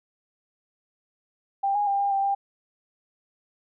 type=tone with pitch steps; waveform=sine; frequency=791 / 824 / 796 / 802 / 786 / 795 Hz; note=G5 / G#5 / G5 / G5 / G5 / G5; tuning=+15 / -14 / +26 / +39 / +4 / +24 cents; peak=-21 dBFS; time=1.63-2.35 s; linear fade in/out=10 ms; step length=120 ms; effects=none